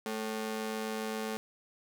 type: ring-modulated tone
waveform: sawtooth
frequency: 329.4 Hz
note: E4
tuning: 1 cent flat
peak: -27 dBFS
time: 0.06-1.37 s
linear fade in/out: 0 ms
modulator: 111 Hz
effects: none